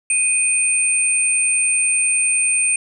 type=tone pair together; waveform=sine; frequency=2489 / 8870 Hz; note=D#7 / C#9; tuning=0 / 0 cents; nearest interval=octave + minor seventh; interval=2200 cents; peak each=-19 / -16 dBFS; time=0.1-2.76 s; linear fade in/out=2 ms; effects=none